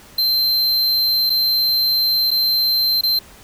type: tone with dropouts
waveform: square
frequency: 4119 Hz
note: C8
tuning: 28 cents flat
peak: -15 dBFS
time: 0.18-3.19 s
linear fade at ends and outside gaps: 5 ms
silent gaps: 1.297-1.301 / 2.307-2.313 / 3.011-3.034 s
effects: pink hiss -44 dBFS RMS until 3.43 s